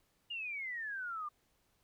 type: exponential sweep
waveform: sine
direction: down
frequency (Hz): 2874 to 1176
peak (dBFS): -38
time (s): 0.3-1.29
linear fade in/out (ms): 10
effects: pink hiss -75 dBFS RMS until 1.83 s